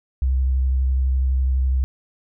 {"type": "tone with vibrato", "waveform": "sine", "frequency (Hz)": 65.2, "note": "C2", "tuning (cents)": -5, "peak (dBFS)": -16, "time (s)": [0.22, 1.84], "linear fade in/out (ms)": 0, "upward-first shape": "sine", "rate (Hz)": 12, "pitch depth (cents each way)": 23, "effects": []}